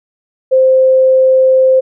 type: tone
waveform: sine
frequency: 522 Hz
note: C5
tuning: 4 cents flat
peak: -5 dBFS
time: 0.51-1.81 s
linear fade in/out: 20 ms
effects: none